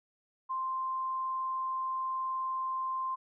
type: tone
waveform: sine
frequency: 1046.5 Hz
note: C6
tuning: in tune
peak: -31 dBFS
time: 0.49-3.16 s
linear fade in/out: 20 ms
effects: none